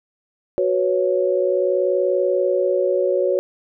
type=chord; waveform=sine; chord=F# suspended fourth; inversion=none; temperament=equal; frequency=370 / 493.9 / 554.4 Hz; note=F#4 / B4 / C#5; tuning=0 / 0 / 0 cents; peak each=-20 / -23 / -19 dBFS; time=0.58-3.39 s; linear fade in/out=0 ms; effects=none